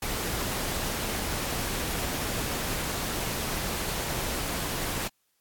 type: noise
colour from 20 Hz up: pink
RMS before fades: -31 dBFS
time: 0.02-5.08 s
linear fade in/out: 5 ms
effects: white hiss -73 dBFS RMS until 5.4 s + AAC 64 kbps